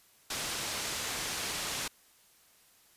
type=low-pass noise; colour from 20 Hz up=white; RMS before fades=-36 dBFS; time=0.3-1.88 s; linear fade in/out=5 ms; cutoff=7200 Hz; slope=12 dB/octave; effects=white hiss -63 dBFS RMS until 2.96 s + resampled to 32000 Hz